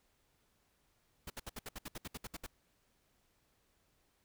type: noise bursts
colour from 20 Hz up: pink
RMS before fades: -44 dBFS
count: 13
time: 1.27-2.465 s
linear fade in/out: 5 ms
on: 31 ms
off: 66 ms
effects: pink hiss -75 dBFS RMS until 4.24 s